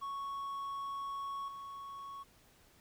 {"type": "tone with level steps", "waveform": "triangle", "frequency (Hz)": 1108.7, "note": "C#6", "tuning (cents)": 0, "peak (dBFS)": [-36, -42], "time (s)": [0.01, 2.24], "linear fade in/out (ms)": 20, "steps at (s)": 1.48, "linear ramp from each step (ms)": 2, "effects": ["pink hiss -65 dBFS RMS until 2.8 s"]}